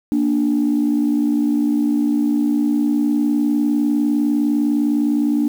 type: tone pair together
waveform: sine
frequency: 233.9 / 293.7 Hz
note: A#3 / D4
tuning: +6 / 0 cents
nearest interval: major third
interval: 394 cents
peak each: -18 / -15 dBFS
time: 0.12-5.48 s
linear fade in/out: 0 ms
effects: tanh soft clip ceiling -9 dBFS + 7-bit